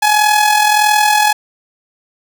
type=tone with amplitude modulation; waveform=sawtooth; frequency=844 Hz; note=G#5; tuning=28 cents sharp; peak=-3 dBFS; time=0.02-1.33 s; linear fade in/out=10 ms; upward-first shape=sine; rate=41.6 Hz; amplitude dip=50%; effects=none